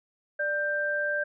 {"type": "tone pair together", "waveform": "sine", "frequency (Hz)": [590, 1575.1], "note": ["D5", "G6"], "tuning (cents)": [8, 8], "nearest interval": "octave + perfect fourth", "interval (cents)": 1700, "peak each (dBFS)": [-30, -27], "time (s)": [0.39, 1.24], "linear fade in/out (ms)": 10, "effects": []}